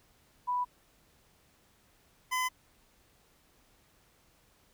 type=tone pair in turn; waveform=sine / 25% pulse; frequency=987.8 / 1015 Hz; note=B5 / B5; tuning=0 / +47 cents; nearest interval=unison; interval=47 cents; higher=second; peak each=-28 / -25 dBFS; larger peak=second; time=0.47-0.65 / 2.31-2.49 s; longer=neither; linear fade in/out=20 ms; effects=pink hiss -66 dBFS RMS until 4.73 s